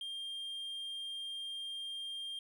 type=tone; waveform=triangle; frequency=3200 Hz; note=G7; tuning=35 cents sharp; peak=-38 dBFS; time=0.01-2.39 s; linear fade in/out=2 ms; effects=none